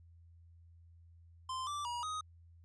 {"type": "tone with pitch steps", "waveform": "square", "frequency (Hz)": [1039, 1170, 959, 1252], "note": ["C6", "D6", "A#5", "D#6"], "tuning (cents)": [-12, -7, 49, 10], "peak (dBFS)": -38, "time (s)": [1.49, 2.21], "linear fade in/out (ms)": 5, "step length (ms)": 180, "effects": ["added 84 Hz sine -57 dBFS peak until 2.64 s", "resampled to 22050 Hz"]}